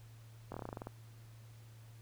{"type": "slowing click train", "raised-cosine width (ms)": 1, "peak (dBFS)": -28, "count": 11, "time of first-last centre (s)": [0.52, 0.871], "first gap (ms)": 22, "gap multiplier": 1.1, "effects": ["added 113 Hz sine -53 dBFS peak until 2.01 s", "pink hiss -65 dBFS RMS until 2.01 s"]}